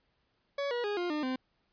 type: tone with pitch steps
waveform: 40% pulse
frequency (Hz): 563 / 481.7 / 412.1 / 352.6 / 301.7 / 258.1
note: C#5 / B4 / G#4 / F4 / D4 / C4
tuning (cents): +27 / -43 / -13 / +17 / +47 / -23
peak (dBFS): -30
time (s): 0.58-1.36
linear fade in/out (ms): 5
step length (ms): 130
effects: pink hiss -75 dBFS RMS until 1.72 s + resampled to 11025 Hz